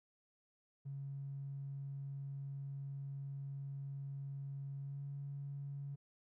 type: tone with pitch glide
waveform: triangle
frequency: 138.59 to 140.52 Hz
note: C#3 to C#3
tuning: 0 to +24 cents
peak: -38 dBFS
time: 0.85-5.96 s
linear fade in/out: 20 ms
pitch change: +24 cents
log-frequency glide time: 4.81-5.02 s
effects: tanh soft clip ceiling -40 dBFS